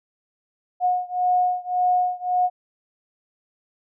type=beating tone pair; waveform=sine; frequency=724 / 725.8 Hz; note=F#5 / F#5; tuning=-38 / -34 cents; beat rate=1.8 Hz; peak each=-21 / -22 dBFS; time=0.8-2.5 s; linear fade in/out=50 ms; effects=none